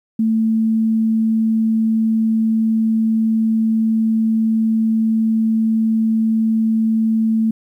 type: tone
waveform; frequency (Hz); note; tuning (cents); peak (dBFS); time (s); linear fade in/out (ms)
sine; 222.3; A3; +18; -13; 0.19-7.51; 5
effects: 9-bit